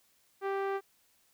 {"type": "tone with low-pass filter", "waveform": "sawtooth", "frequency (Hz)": 392, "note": "G4", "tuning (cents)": 0, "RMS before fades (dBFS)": -33, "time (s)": [0.41, 0.81], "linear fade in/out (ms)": 50, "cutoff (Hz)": 1600, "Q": 1, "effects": ["white hiss -69 dBFS RMS until 1.33 s"]}